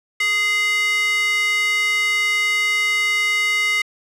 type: tone with high-pass filter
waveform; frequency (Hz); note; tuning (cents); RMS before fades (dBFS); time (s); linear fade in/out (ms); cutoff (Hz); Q
square; 415.3; G#4; 0; -19; 0.2-3.82; 5; 2100; 4.4
effects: low-pass 11000 Hz 12 dB/octave